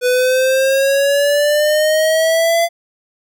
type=exponential sweep; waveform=square; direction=up; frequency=493.9 to 682 Hz; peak=-12 dBFS; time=0.01-2.69 s; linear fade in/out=50 ms; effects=none